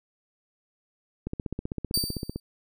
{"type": "click train", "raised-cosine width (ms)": 3, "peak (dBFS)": -18, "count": 18, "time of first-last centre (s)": [1.27, 2.36], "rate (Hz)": 15.6}
{"type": "tone with exponential decay", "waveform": "sawtooth", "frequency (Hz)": 4633, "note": "D8", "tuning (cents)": -24, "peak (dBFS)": -18, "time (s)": [1.94, 2.4], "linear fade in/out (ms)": 2, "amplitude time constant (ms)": 100}
{"effects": []}